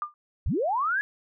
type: tone with exponential decay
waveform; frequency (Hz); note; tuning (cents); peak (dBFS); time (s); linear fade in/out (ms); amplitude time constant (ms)
sine; 1200; D6; +37; -23; 0.02-0.14; 1; 26
type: linear sweep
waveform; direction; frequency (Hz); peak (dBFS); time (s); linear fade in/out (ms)
sine; up; 34.27 to 1705; -23; 0.46-1.01; 0
effects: none